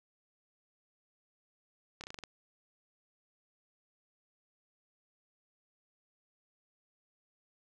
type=slowing click train; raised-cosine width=0.2 ms; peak=-26 dBFS; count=7; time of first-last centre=2.01-2.237 s; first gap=28 ms; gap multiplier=1.12; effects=none